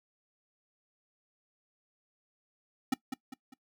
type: tone with echo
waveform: square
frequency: 263.1 Hz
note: C4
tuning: 10 cents sharp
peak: -25 dBFS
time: 2.92-2.94 s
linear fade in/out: 5 ms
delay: 200 ms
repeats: 3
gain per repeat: -8 dB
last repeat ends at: 3.54 s
effects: noise-tail reverb RT60 0.1 s tail -20 dB re dry